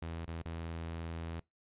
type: tone with dropouts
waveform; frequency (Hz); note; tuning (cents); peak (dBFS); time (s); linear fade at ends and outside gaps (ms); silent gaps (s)
sawtooth; 82.7; E2; +6; -35; 0.02-1.4; 5; 0.256-0.277 / 0.423-0.454
effects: noise-tail reverb RT60 0.2 s tail -24 dB re dry + resampled to 8000 Hz